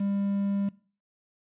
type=tone with quantisation; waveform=triangle; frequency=199.4 Hz; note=G3; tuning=30 cents sharp; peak=-23 dBFS; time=0-0.69 s; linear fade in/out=5 ms; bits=8; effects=noise-tail reverb RT60 0.4 s tail -20 dB re dry + resampled to 8000 Hz